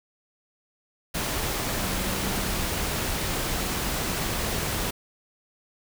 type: tone in noise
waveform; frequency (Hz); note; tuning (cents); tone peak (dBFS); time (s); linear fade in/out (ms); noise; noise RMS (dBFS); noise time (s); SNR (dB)
sine; 192.4; G3; -32; -35; 1.78-2.69; 10; pink; -28; 1.14-4.91; -10
effects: none